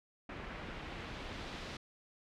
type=noise with low-pass filter sweep; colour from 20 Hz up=pink; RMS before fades=-45 dBFS; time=0.29-1.77 s; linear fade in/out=5 ms; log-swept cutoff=2100 to 4200 Hz; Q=1.1; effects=none